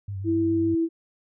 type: tone with vibrato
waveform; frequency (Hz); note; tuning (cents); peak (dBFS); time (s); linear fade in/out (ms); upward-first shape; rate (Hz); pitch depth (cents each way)
sine; 98; G2; 0; -29; 0.08-0.75; 5; sine; 7.2; 49
type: tone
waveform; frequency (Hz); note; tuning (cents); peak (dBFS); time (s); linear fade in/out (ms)
sine; 329.6; E4; 0; -20; 0.24-0.89; 50
effects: none